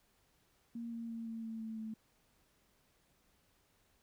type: tone with pitch steps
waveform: sine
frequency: 233.1 / 230.8 / 228.6 / 226.3 / 224.1 / 221.9 / 219.8 Hz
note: A#3 / A#3 / A#3 / A3 / A3 / A3 / A3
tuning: 0 / -17 / -34 / +49 / +32 / +15 / -2 cents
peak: -40 dBFS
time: 0.75-1.94 s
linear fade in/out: 5 ms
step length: 170 ms
effects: pink hiss -73 dBFS RMS until 4.02 s